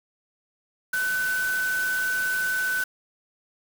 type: tone in noise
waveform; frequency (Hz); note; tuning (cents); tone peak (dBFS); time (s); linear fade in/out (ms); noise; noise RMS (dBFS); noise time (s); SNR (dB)
sine; 1508; F#6; +32; -23; 0.93-2.84; 5; white; -35; 0.93-2.84; +9
effects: none